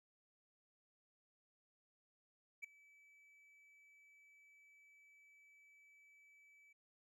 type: tone with ADSR envelope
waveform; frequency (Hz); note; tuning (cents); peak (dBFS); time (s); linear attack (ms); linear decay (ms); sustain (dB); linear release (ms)
triangle; 2300; D7; -37; -40; 2.62-6.73; 21; 7; -23; 7
effects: none